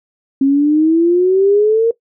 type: exponential sweep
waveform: sine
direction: up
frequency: 268.9 to 466.2 Hz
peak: -8 dBFS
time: 0.41-1.91 s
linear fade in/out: 5 ms
effects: noise-tail reverb RT60 0.1 s tail -19 dB re dry